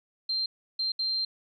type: tone bursts at uneven times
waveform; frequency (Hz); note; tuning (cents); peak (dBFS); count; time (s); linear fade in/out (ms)
sine; 4159; C8; -11; -26; 3; 0.29-0.46 / 0.79-0.92 / 0.99-1.25; 5
effects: none